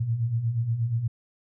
sine beating tone pair, 109.8 / 118.2 Hz, A2 / A#2, -3 / +24 cents, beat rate 8.4 Hz, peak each -31 / -24 dBFS, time 0-1.08 s, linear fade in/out 10 ms, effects none

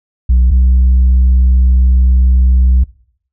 sine tone pair in turn, 61.74 / 63.18 Hz, B1 / B1, 0 / +40 cents, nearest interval unison, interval 40 cents, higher second, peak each -3 dBFS, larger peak neither, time 0.29-0.51 / 0.51-2.84 s, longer second, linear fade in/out 10 ms, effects noise-tail reverb RT60 0.6 s tail -22 dB re dry + tanh soft clip ceiling -4 dBFS

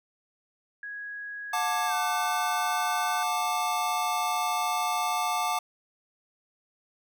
sine tone with pitch glide, 1661.2 to 1514.6 Hz, G#6 to F#6, 0 to +40 cents, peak -35 dBFS, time 0.83-3.23 s, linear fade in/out 2 ms, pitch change -160 cents, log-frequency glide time 1.87-1.94 s
square chord, D major, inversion first, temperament equal with one note detuned, 723.5 / 880 / 1174.7 Hz, F#5 / A5 / D6, -39 / 0 / 0 cents, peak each -31 dBFS, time 1.53-5.59 s, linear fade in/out 5 ms
effects none

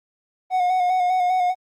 triangle tone with vibrato, 730 Hz, F#5, 24 cents flat, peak -15 dBFS, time 0.5-1.55 s, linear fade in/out 50 ms, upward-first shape square, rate 5 Hz, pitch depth 29 cents each way, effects Opus 24 kbps

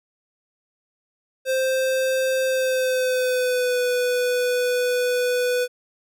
square tone with pitch glide, 523.3 to 494.8 Hz, C5 to B4, 0 to +3 cents, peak -20 dBFS, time 1.45-5.68 s, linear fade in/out 50 ms, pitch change -97 cents, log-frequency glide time 2.46-3.8 s, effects none

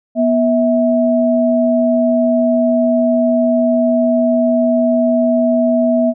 sine tone pair together, 243.3 / 650 Hz, B3 / E5, -26 / -24 cents, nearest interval octave + perfect fourth, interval 1702 cents, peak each -13 dBFS, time 0.15-6.14 s, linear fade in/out 50 ms, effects none

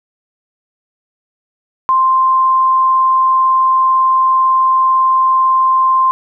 sine tone, 1047 Hz, C6, 1 cent sharp, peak -8 dBFS, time 1.89-6.11 s, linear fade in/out 0 ms, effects none

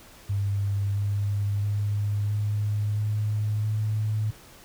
sine tone with pitch steps, 100 / 101.45 / 102.93 / 104.43 / 105.95 / 107.49 Hz, G2 / G#2 / G#2 / G#2 / G#2 / A2, +35 / -40 / -15 / +10 / +35 / -40 cents, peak -23 dBFS, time 0.29-4.31 s, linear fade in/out 10 ms, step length 670 ms, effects pink hiss -50 dBFS RMS until 4.64 s

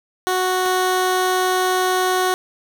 15% pulse tone pair in turn, 369.3 / 369.3 Hz, F#4 / F#4, -3 / -3 cents, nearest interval unison, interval 0 cents, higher neither, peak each -11 / -10 dBFS, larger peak second, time 0.27-0.66 / 0.66-2.34 s, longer second, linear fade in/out 0 ms, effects none

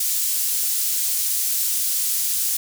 pink high-pass noise, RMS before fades -22 dBFS, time 0-2.57 s, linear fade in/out 5 ms, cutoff 7700 Hz, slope 12 dB/octave, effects none

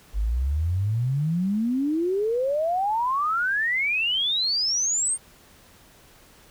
sine exponential sweep, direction up, 48.29 to 8880 Hz, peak -21 dBFS, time 0.13-5.18 s, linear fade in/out 50 ms, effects pink hiss -53 dBFS RMS until 6.5 s

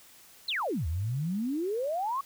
sine exponential two-way sweep, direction down then up, 4415 to 74.3 to 1144 Hz, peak -28 dBFS, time 0.48-2.21 s, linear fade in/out 5 ms, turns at 0.87 s, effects white hiss -55 dBFS RMS until 2.25 s

